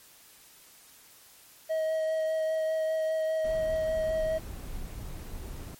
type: tone with vibrato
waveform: triangle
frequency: 635 Hz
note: D#5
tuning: 35 cents sharp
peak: -24 dBFS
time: 1.69-4.39 s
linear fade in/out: 20 ms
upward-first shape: sine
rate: 5 Hz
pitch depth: 10 cents each way
type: noise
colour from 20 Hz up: brown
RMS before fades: -39 dBFS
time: 3.44-5.75 s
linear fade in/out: 5 ms
effects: white hiss -55 dBFS RMS until 5.79 s + MP3 64 kbps